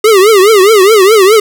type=tone with vibrato; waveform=square; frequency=408.5 Hz; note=G#4; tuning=29 cents flat; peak=-3 dBFS; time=0.04-1.4 s; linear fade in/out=5 ms; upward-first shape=triangle; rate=4.8 Hz; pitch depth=210 cents each way; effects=none